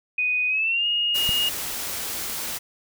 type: tone with pitch glide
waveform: sine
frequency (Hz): 2489 to 2859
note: D#7 to F7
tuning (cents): 0 to +40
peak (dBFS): -20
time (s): 0.18-1.49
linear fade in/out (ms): 5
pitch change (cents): +240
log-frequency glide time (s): 0.48-0.86
type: noise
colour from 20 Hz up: white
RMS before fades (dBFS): -30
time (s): 1.14-2.59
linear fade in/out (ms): 20
type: click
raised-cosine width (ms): 5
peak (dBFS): -18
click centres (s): 1.292
effects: none